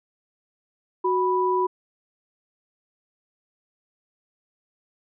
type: tone pair together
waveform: sine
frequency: 369.7 / 986 Hz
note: F#4 / B5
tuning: -1 / -3 cents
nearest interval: octave + perfect fourth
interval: 1698 cents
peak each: -22 dBFS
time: 1.04-1.67 s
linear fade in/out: 10 ms
effects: none